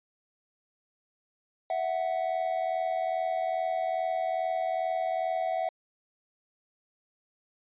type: tone pair together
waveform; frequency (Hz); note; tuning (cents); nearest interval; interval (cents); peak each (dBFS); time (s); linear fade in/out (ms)
triangle; 659.3 / 741.7; E5 / F#5; 0 / +4; major second; 204; -28; 1.7-5.69; 2
effects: resampled to 8000 Hz

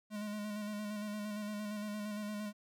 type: tone with vibrato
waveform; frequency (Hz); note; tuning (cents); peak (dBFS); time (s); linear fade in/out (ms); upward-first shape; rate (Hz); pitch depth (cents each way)
square; 209.3; G#3; +14; -39; 0.1-2.53; 50; square; 8.7; 25
effects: none

